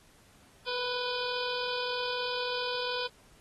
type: harmonic tone with a mistuned harmonic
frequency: 493.9 Hz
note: B4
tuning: in tune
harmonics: 1 / 2 / 3 / 5 / 6 / 7 / 8 / 9 / 10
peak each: -35 / -38 / -40 / -42 / -43 / -43 / -44 / -45 / -45 dBFS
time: 0.66-3.08 s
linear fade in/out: 20 ms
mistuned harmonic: 6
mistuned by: +69 cents
effects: pink hiss -61 dBFS RMS until 3.4 s + AAC 32 kbps